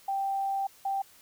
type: tone pair in turn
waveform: sine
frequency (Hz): 784 / 784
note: G5 / G5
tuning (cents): 0 / 0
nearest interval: unison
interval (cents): 0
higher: neither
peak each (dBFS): -27 / -27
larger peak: neither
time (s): 0.08-0.67 / 0.85-1.02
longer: first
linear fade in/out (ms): 5
effects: white hiss -57 dBFS RMS until 1.21 s